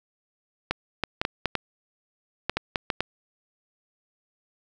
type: clicks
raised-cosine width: 0.3 ms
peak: -8 dBFS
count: 11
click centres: 0.71 / 1.037 / 1.215 / 1.251 / 1.457 / 1.553 / 2.496 / 2.57 / 2.758 / 2.902 / 3.006 s
effects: 8-bit